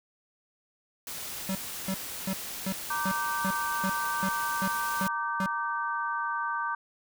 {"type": "noise", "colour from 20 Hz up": "white", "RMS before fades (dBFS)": -38, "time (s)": [1.07, 5.08], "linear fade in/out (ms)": 2}
{"type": "tone bursts", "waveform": "square", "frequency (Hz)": 191.2, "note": "G3", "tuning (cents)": -43, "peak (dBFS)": -29, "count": 11, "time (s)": [1.49, 5.461], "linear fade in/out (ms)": 2, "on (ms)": 61, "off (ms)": 330}
{"type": "chord", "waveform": "sine", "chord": "G minor", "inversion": "first", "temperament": "equal with one note detuned", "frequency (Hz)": [932.3, 1174.7, 1541.9], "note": ["Bb5", "D6", "G6"], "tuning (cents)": [0, 0, -29], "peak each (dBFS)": [-33, -32, -33], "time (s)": [2.9, 6.75], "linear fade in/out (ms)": 5}
{"effects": []}